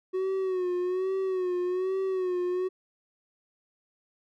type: tone with vibrato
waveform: triangle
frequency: 370 Hz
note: F#4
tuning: in tune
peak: -24 dBFS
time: 0.13-2.69 s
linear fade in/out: 20 ms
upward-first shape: sine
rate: 1.2 Hz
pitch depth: 62 cents each way
effects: none

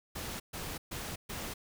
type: noise bursts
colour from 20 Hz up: pink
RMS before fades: -40 dBFS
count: 4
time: 0.15-1.54 s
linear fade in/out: 10 ms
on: 250 ms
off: 130 ms
effects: none

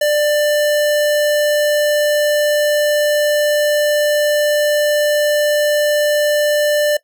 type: tone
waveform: square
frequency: 593 Hz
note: D5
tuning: 17 cents sharp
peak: -13 dBFS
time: 0.01-6.97 s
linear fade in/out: 5 ms
effects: noise-tail reverb RT60 0.1 s tail -19 dB re dry

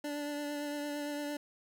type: tone with vibrato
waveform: 25% pulse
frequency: 292.1 Hz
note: D4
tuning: 9 cents flat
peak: -32 dBFS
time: 0.04-1.37 s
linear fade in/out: 5 ms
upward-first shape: triangle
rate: 8.8 Hz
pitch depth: 22 cents each way
effects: none

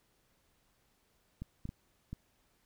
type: clicks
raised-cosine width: 5 ms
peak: -28 dBFS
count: 4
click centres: 1.42 / 1.654 / 1.691 / 2.13 s
effects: pink hiss -73 dBFS RMS until 2.65 s

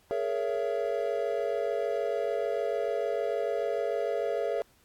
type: chord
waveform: triangle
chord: A# half-diminished seventh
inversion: third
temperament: just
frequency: 419.5 / 466.2 / 559.4 / 671.3 Hz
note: G#4 / A#4 / C#5 / E5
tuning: +17 / 0 / +16 / +31 cents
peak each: -31 dBFS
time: 0.11-4.62 s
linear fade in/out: 0 ms
effects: pink hiss -64 dBFS RMS until 4.84 s + AAC 64 kbps

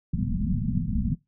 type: low-pass noise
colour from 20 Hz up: white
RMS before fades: -26 dBFS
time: 0.13-1.15 s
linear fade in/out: 5 ms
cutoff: 240 Hz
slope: 96 dB/octave
effects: noise-tail reverb RT60 0.2 s tail -21 dB re dry

